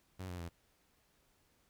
sawtooth tone with pitch steps, 93.2 / 88.99 / 84.97 Hz, F#2 / F2 / F2, +13 / +33 / -47 cents, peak -38 dBFS, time 0.19-0.49 s, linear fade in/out 10 ms, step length 100 ms, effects pink hiss -73 dBFS RMS until 1.69 s

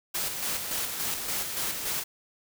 white noise with tremolo, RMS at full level -30 dBFS, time 0.14-2.04 s, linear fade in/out 10 ms, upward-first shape square, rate 3.5 Hz, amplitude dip 40%, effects none

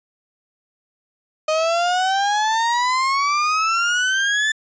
35% pulse exponential sweep, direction up, 618 to 1766 Hz, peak -15 dBFS, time 1.48-4.52 s, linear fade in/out 5 ms, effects resampled to 16000 Hz

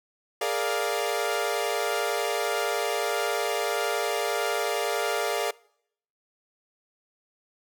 sawtooth chord, Bb dominant seventh, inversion third, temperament equal, 415.3 / 466.2 / 587.3 / 698.5 Hz, Ab4 / Bb4 / D5 / F5, 0 / 0 / 0 / 0 cents, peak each -27 dBFS, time 0.41-5.51 s, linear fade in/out 5 ms, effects noise-tail reverb RT60 0.7 s tail -24 dB re dry

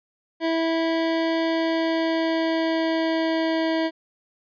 25% pulse tone with pitch glide, 327.4 to 323.5 Hz, E4 to E4, -12 to -32 cents, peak -17 dBFS, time 0.4-3.91 s, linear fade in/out 50 ms, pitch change -20 cents, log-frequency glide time 1.37-3.74 s, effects resampled to 11025 Hz

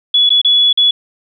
sine tone with dropouts, 3400 Hz, G#7, 40 cents sharp, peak -7 dBFS, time 0.14-0.91 s, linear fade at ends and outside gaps 5 ms, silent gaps 0.293-0.303 / 0.416-0.447 / 0.729-0.774 s, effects none

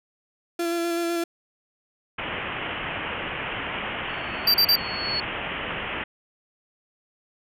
35% pulse tone with vibrato, 340 Hz, F4, 46 cents flat, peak -22 dBFS, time 0.59-1.24 s, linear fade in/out 5 ms, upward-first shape square, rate 7.9 Hz, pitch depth 14 cents each way
white low-pass noise, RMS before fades -31 dBFS, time 2.18-6.04 s, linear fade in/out 5 ms, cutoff 3100 Hz, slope 96 dB/octave
sine tone with exponential growth, 4394 Hz, C#8, 16 cents flat, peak -23 dBFS, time 4.09-5.2 s, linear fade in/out 2 ms, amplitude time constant 240 ms
square tone bursts, 4684 Hz, D8, 5 cents flat, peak -16 dBFS, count 3, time 4.47-4.758 s, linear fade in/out 5 ms, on 72 ms, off 36 ms
effects none

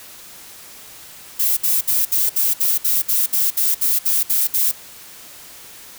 violet noise bursts, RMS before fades -17 dBFS, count 14, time 1.39-4.716 s, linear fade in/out 10 ms, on 180 ms, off 62 ms, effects white hiss -40 dBFS RMS until 5.98 s

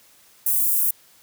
white high-pass noise, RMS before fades -20 dBFS, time 0.46-0.91 s, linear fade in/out 5 ms, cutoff 10000 Hz, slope 24 dB/octave, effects white hiss -54 dBFS RMS until 1.22 s + high-pass 60 Hz 12 dB/octave

